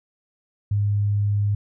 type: tone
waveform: sine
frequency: 102.5 Hz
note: G#2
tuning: 22 cents flat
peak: -18 dBFS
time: 0.71-1.55 s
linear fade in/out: 5 ms
effects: none